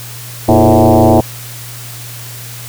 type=tone with frequency modulation; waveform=sine; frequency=205.5 Hz; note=G#3; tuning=18 cents flat; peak=-4 dBFS; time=0.48-1.21 s; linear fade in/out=10 ms; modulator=110 Hz; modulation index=5.5; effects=added 119 Hz sine -29 dBFS peak until 2.68 s + white hiss -30 dBFS RMS until 2.68 s